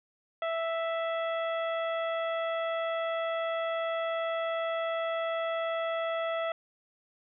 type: harmonic tone with a mistuned harmonic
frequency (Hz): 659.3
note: E5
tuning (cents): 0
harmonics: 1 / 2 / 3 / 4 / 5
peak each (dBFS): -30 / -36 / -40 / -46 / -45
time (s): 0.42-6.52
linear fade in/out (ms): 2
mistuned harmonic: 5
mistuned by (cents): +21
effects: none